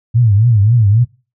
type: tone with vibrato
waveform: sine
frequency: 110 Hz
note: A2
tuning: in tune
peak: -7 dBFS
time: 0.14-1.05 s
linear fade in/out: 20 ms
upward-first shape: triangle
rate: 3.7 Hz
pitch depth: 220 cents each way
effects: noise-tail reverb RT60 0.3 s tail -19 dB re dry